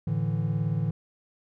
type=chord; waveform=triangle; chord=A suspended fourth; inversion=none; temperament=just; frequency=110 / 146.67 / 165 Hz; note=A2 / D3 / E3; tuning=0 / -2 / +2 cents; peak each=-27 dBFS; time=0.07-0.91 s; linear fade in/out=5 ms; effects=none